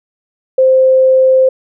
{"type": "tone", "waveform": "sine", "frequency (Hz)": 522, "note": "C5", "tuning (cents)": -4, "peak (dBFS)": -5, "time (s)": [0.58, 1.49], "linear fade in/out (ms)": 5, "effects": []}